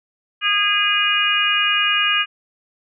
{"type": "harmonic tone", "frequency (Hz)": 410, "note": "G#4", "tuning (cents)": -22, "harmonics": [3, 4, 5, 6, 7], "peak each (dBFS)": [-23, -22, -29, -20, -19], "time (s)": [0.41, 2.26], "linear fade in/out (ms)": 50, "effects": []}